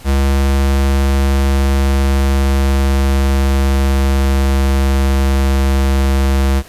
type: tone with pitch glide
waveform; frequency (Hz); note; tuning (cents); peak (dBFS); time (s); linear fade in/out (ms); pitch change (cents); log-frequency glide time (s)
square; 68.4 to 67.69; C#2 to C#2; -23 to -41; -11; 0.04-6.63; 50; -18; 0.37-5.63
effects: pink hiss -39 dBFS RMS until 6.68 s + resampled to 32000 Hz